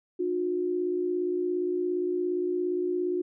sine tone pair together, 302.6 / 359.9 Hz, D#4 / F#4, -48 / -48 cents, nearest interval minor third, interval 300 cents, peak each -33 / -26 dBFS, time 0.19-3.22 s, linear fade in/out 10 ms, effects none

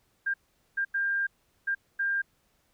sine tone bursts at uneven times, 1598 Hz, G6, 33 cents sharp, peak -25 dBFS, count 5, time 0.26-0.34 / 0.77-0.85 / 0.94-1.27 / 1.67-1.75 / 1.99-2.22 s, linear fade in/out 10 ms, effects pink hiss -70 dBFS RMS until 2.73 s

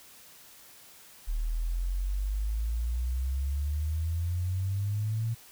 sine exponential sweep, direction up, 37.6 to 115.9 Hz, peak -27 dBFS, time 1.27-5.35 s, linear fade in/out 20 ms, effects white hiss -53 dBFS RMS until 5.51 s

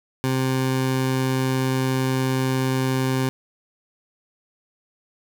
20% pulse tone, 131 Hz, C3, 2 cents sharp, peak -15 dBFS, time 0.24-3.29 s, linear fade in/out 0 ms, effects none

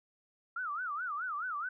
sine tone with vibrato, 1321 Hz, E6, 3 cents sharp, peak -34 dBFS, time 0.56-1.69 s, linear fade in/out 5 ms, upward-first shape sine, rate 4.7 Hz, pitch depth 240 cents each way, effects none

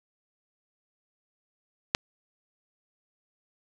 click, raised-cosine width 0.2 ms, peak -4 dBFS, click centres 1.949 s, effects none

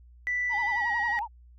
sine tone with pitch glide, 1975.5 to 1901.6 Hz, B6 to A#6, 0 to +34 cents, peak -25 dBFS, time 0.27-1.19 s, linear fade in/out 0 ms, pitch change -66 cents, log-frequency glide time 0.71-0.89 s
sine tone with vibrato, 880 Hz, A5, in tune, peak -28 dBFS, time 0.49-1.28 s, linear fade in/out 50 ms, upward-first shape sine, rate 11 Hz, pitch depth 150 cents each way
effects tanh soft clip ceiling -20 dBFS + added 60 Hz sine -50 dBFS peak until 1.58 s

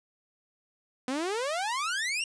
sawtooth exponential sweep, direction up, 246.9 to 2867 Hz, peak -25 dBFS, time 1.08-2.24 s, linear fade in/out 2 ms, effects resampled to 22050 Hz + 10-bit

